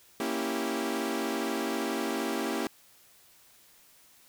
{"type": "chord", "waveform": "sawtooth", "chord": "A# diminished seventh", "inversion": "none", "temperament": "equal", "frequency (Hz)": [233.1, 277.2, 329.6, 392], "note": ["A#3", "C#4", "E4", "G4"], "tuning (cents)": [0, 0, 0, 0], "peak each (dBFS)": -31, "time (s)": [0.2, 2.67], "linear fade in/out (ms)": 2, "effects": ["white hiss -59 dBFS RMS until 4.28 s"]}